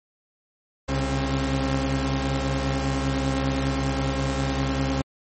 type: tone cluster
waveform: sawtooth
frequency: 66.5 / 138.2 / 266.6 Hz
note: C2 / C#3 / C4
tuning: +29 / -5 / +33 cents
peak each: -23 dBFS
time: 0.88-5.02 s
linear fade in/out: 10 ms
effects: MP3 32 kbps